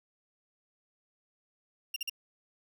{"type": "tone bursts", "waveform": "30% pulse", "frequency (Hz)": 2789, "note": "F7", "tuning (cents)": -3, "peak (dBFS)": -29, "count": 3, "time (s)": [1.94, 2.097], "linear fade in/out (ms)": 5, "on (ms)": 23, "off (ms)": 44, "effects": []}